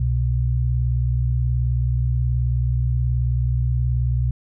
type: tone pair together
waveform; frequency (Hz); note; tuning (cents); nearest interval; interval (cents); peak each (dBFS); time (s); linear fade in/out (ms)
sine; 64.75 / 123.47; C2 / B2; -17 / 0; major seventh; 1117; -20; 0-4.31; 5
effects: none